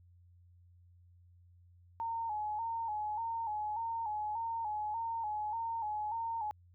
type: tone with vibrato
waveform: sine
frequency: 880 Hz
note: A5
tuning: in tune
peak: -34 dBFS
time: 2-6.51 s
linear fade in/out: 0 ms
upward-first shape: square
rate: 1.7 Hz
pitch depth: 68 cents each way
effects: added 88 Hz sine -59 dBFS peak until 6.74 s